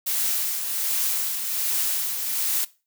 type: noise with tremolo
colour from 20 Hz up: blue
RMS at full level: -23 dBFS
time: 0.06-2.65 s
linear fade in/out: 10 ms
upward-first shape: triangle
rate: 1.3 Hz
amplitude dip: 50%
effects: noise-tail reverb RT60 0.3 s tail -19 dB re dry